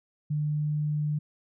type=tone; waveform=sine; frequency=149.9 Hz; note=D3; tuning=36 cents sharp; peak=-25 dBFS; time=0.3-1.19 s; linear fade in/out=10 ms; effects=none